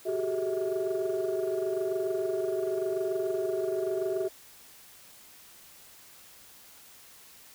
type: tone cluster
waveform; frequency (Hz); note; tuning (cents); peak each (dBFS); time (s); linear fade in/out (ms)
sine; 375.3 / 396.2 / 422.9 / 646; F#4 / G4 / G#4 / E5; +25 / +18 / +31 / -35; -29 / -33 / -35 / -32; 0.05-4.29; 20
effects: tanh soft clip ceiling -22 dBFS + white hiss -53 dBFS RMS until 7.54 s